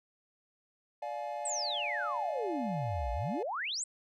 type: chord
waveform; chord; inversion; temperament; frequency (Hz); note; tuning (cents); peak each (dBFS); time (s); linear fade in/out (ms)
triangle; D diminished; none; just; 587.3 / 704.8 / 845.8; D5 / F5 / Ab5; 0 / +16 / +31; -38; 1.02-3.43; 5
type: exponential two-way sweep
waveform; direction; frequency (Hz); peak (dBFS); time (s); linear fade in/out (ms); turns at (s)
sine; down then up; 8360 to 54.6 to 8360; -33; 1.45-3.84; 5; 3.12
effects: none